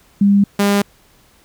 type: tone pair in turn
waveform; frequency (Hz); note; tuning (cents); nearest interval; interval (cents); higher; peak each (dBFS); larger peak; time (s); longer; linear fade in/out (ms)
sine / sawtooth; 200.6 / 201.8; G3 / G#3; +40 / -49; unison; 11; second; -8; neither; 0.21-0.44 / 0.59-0.82; neither; 5
effects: pink hiss -52 dBFS RMS until 1.44 s